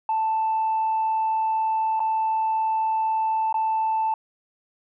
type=tone with dropouts; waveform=sine; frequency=882 Hz; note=A5; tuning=4 cents sharp; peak=-19 dBFS; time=0.09-4.14 s; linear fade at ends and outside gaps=2 ms; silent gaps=1.995-2.002 / 3.527-3.542 s; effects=tanh soft clip ceiling -17 dBFS